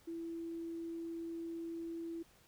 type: tone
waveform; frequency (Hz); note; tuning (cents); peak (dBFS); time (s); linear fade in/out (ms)
sine; 332.7; E4; +16; -40; 0.07-2.23; 10
effects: pink hiss -66 dBFS RMS until 2.47 s